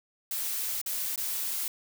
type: noise with dropouts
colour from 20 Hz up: blue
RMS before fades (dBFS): -32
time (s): 0.31-1.68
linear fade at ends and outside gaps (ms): 2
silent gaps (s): 0.815-0.861 / 1.159-1.177
effects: none